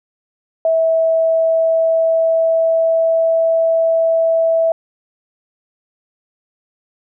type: tone with pitch glide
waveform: sine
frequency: 651 to 655.9 Hz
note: E5 to E5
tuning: -22 to -9 cents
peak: -11 dBFS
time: 0.65-4.72 s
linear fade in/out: 2 ms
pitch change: +13 cents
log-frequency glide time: 1-3.48 s
effects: none